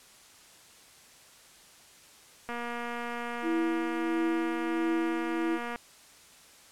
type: click train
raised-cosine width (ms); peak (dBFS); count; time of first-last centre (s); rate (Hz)
0.5; -22; 779; 2.49-5.759; 238
type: tone with tremolo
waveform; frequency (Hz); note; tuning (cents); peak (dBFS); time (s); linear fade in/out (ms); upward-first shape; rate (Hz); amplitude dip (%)
sine; 329.6; E4; 0; -25; 3.42-5.59; 50; triangle; 1.5; 55
effects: white hiss -55 dBFS RMS until 6.71 s + low-pass 10000 Hz 12 dB/octave